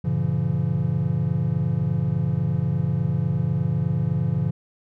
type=chord; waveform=triangle; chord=G diminished seventh; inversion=none; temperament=just; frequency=98 / 117.6 / 141.12 / 169.34 Hz; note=G2 / Bb2 / Db3 / Fb3; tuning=0 / +16 / +31 / +47 cents; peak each=-27 / -25 / -22 / -23 dBFS; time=0.04-4.51 s; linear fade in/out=10 ms; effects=none